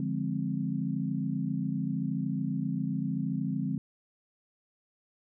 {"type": "chord", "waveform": "sine", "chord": "D half-diminished seventh", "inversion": "none", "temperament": "equal", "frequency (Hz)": [146.83, 174.61, 207.7, 261.6], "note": ["D3", "F3", "Ab3", "C4"], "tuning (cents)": [0, 0, 0, 0], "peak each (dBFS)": -34, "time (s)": [0, 3.78], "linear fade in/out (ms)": 2, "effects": []}